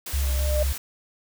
white noise, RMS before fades -34 dBFS, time 0.06-0.78 s, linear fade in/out 5 ms
sine tone with exponential growth, 600 Hz, D5, 37 cents sharp, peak -20 dBFS, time 0.07-0.63 s, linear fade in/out 5 ms, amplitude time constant 120 ms
sine tone with vibrato, 67.4 Hz, C#2, 48 cents flat, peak -21 dBFS, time 0.13-0.73 s, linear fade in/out 10 ms, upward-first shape triangle, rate 3.8 Hz, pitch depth 68 cents each way
effects none

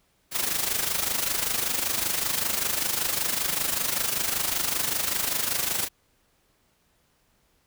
white noise with amplitude modulation, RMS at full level -24 dBFS, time 0.31-5.89 s, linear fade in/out 50 ms, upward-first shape sine, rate 25.2 Hz, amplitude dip 65%, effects pink hiss -67 dBFS RMS until 7.66 s

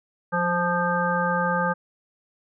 harmonic tone with a mistuned harmonic, 174.61 Hz, F3, in tune, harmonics 1 / 3 / 5 / 7 / 9, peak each -27 / -27 / -27 / -27 / -27 dBFS, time 0.32-1.74 s, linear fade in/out 20 ms, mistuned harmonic 1, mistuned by +24 cents, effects none

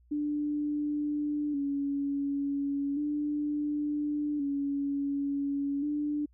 sine tone with vibrato, 288.3 Hz, D4, 32 cents flat, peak -28 dBFS, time 0.11-6.26 s, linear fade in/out 10 ms, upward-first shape square, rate 0.35 Hz, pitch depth 42 cents each way, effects added 60 Hz sine -59 dBFS peak until 6.33 s

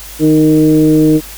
sine tone with frequency modulation, 309.9 Hz, D#4, 7 cents flat, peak -5 dBFS, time 0.19-1.21 s, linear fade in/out 50 ms, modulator 155 Hz, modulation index 0.8, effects added 50 Hz sine -33 dBFS peak until 1.37 s + white hiss -31 dBFS RMS until 1.37 s

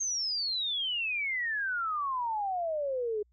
sine exponential sweep, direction down, 6480 to 409.1 Hz, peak -29 dBFS, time 0-3.23 s, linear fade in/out 10 ms, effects added 60 Hz sine -64 dBFS peak until 3.32 s

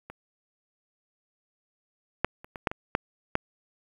clicks, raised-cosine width 0.5 ms, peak -25 / -7 / -29 / -22 / -8 / -18 / -7 / -8 dBFS, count 8, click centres 0.1 / 2.246 / 2.445 / 2.558 / 2.672 / 2.715 / 2.951 / 3.354 s, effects 8-bit

